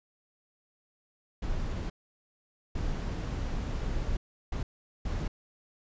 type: noise bursts at uneven times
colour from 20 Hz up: brown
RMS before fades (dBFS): -32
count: 4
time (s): 1.42-1.9 / 2.75-4.17 / 4.52-4.63 / 5.05-5.28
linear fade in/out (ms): 5
effects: resampled to 16000 Hz